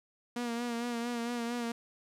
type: tone with vibrato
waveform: sawtooth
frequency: 237.3 Hz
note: A#3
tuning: 31 cents sharp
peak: -29 dBFS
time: 0.36-1.72 s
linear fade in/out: 5 ms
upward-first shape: sine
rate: 4.4 Hz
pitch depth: 40 cents each way
effects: low-pass 10000 Hz 12 dB/octave + 11-bit